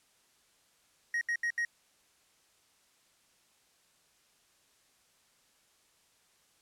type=tone bursts; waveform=triangle; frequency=1882 Hz; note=A#6; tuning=16 cents sharp; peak=-27 dBFS; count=4; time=1.14-1.65 s; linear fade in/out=2 ms; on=72 ms; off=74 ms; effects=white hiss -68 dBFS RMS until 6.61 s + low-pass 10000 Hz 12 dB/octave